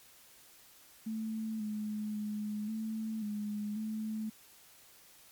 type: tone with pitch steps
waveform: sine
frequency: 220.3 / 212.1 / 210.4 / 220.1 / 208.6 / 217.6 Hz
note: A3 / G#3 / G#3 / A3 / G#3 / A3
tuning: +2 / +37 / +23 / +1 / +8 / -19 cents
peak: -34 dBFS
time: 1.06-4.3 s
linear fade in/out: 10 ms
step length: 540 ms
effects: white hiss -59 dBFS RMS until 5.31 s + MP3 96 kbps